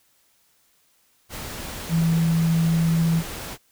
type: tone in noise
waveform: sine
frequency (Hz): 164.81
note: E3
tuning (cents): 0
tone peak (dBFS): -17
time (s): 1.89-3.23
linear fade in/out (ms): 50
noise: pink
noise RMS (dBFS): -34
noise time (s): 1.29-3.58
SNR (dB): +14
effects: white hiss -63 dBFS RMS until 3.71 s